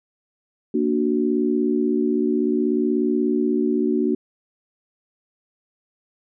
sine chord, Bb augmented, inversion none, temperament equal, 233.1 / 293.7 / 370 Hz, Bb3 / D4 / F#4, 0 / 0 / 0 cents, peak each -22 dBFS, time 0.74-4.15 s, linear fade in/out 5 ms, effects none

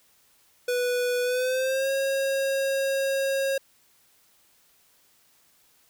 square tone with pitch glide, 492.3 to 543.1 Hz, B4 to C#5, -6 to -36 cents, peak -24 dBFS, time 0.68-3.58 s, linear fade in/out 5 ms, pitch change +170 cents, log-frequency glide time 1.23-1.9 s, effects white hiss -62 dBFS RMS until 5.89 s

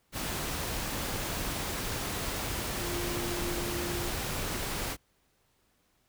sine tone in noise, 349.2 Hz, F4, in tune, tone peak -36 dBFS, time 2.78-4.12 s, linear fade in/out 50 ms, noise pink, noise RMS -34 dBFS, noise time 0.12-4.97 s, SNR -5 dB, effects pink hiss -71 dBFS RMS until 6.08 s

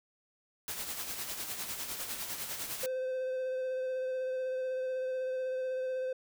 white noise with tremolo, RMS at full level -37 dBFS, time 0.68-2.86 s, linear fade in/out 0 ms, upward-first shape sine, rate 9.9 Hz, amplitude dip 50%
triangle tone with vibrato, 516 Hz, C5, 24 cents flat, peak -30 dBFS, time 2.83-6.13 s, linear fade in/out 5 ms, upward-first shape sine, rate 16 Hz, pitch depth 15 cents each way
effects none

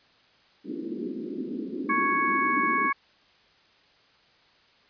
pink band-pass noise, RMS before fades -33 dBFS, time 0.64-2.91 s, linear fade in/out 50 ms, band 220 to 380 Hz, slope 48 dB/octave
harmonic tone, 554.4 Hz, C#5, in tune, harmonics 2 / 3 / 4, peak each -24 / -30 / -28 dBFS, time 1.89-2.93 s, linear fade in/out 10 ms
effects white hiss -60 dBFS RMS until 4.89 s + resampled to 11025 Hz

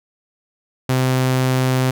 sawtooth tone, 129.3 Hz, C3, 20 cents flat, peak -11 dBFS, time 0.89-1.91 s, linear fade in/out 5 ms, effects none

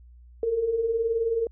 sine beating tone pair, 440 / 459 Hz, A4 / A#4, 0 / -27 cents, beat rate 19 Hz, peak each -31 / -23 dBFS, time 0.43-1.47 s, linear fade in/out 2 ms, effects added 60 Hz sine -47 dBFS peak until 1.51 s

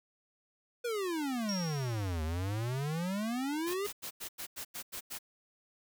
square exponential two-way sweep, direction down then up, 493.9 to 76.4 to 419.6 Hz, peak -33 dBFS, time 0.84-3.87 s, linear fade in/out 10 ms, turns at 2.23 s
sine tone with exponential decay, 5588 Hz, F8, in tune, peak -34 dBFS, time 1.49-2.37 s, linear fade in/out 0 ms, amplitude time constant 190 ms
white noise bursts, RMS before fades -41 dBFS, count 9, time 3.66-5.189 s, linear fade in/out 20 ms, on 89 ms, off 91 ms
effects none

